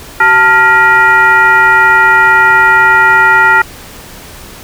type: tone with frequency modulation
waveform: sine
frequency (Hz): 1398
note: F6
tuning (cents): +1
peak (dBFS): -3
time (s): 0.2-3.62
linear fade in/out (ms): 5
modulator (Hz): 509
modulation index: 1.1
effects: pink hiss -31 dBFS RMS until 4.63 s